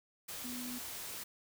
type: tone in noise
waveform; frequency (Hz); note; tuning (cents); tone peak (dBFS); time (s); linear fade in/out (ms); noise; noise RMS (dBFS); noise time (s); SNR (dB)
sine; 246.9; B3; 0; -42; 0.44-0.79; 10; white; -44; 0.28-1.24; -1
effects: none